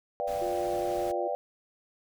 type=chord; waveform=sine; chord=G dominant seventh; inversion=first; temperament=equal; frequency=493.9 / 587.3 / 698.5 / 784 Hz; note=B4 / D5 / F5 / G5; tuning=0 / 0 / 0 / 0 cents; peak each=-35 / -32 / -35 / -35 dBFS; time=0.2-1.35 s; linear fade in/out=0 ms
type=noise; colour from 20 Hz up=pink; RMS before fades=-45 dBFS; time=0.27-1.12 s; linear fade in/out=10 ms
type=tone; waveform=sine; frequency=353.6 Hz; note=F4; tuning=22 cents sharp; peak=-33 dBFS; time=0.41-1.28 s; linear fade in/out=10 ms
effects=none